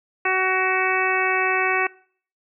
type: harmonic tone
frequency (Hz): 374.9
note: F#4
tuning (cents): +23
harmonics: 1 / 2 / 3 / 4 / 5 / 6 / 7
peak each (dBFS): -26 / -26 / -26 / -26 / -26 / -26 / -26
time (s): 0.25-1.87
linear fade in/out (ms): 5
effects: noise-tail reverb RT60 0.5 s tail -22 dB re dry